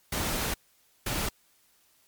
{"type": "noise bursts at uneven times", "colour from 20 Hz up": "pink", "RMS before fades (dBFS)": -30, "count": 2, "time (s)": [[0.12, 0.54], [1.06, 1.29]], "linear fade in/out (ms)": 5, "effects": ["white hiss -65 dBFS RMS until 2.07 s", "MP3 96 kbps"]}